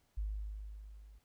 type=tone with level ramp; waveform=sine; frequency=51.91 Hz; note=G#1; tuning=in tune; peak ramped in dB=-33 to -54 dBFS; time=0.17-1.19 s; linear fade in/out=10 ms; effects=pink hiss -75 dBFS RMS until 1.24 s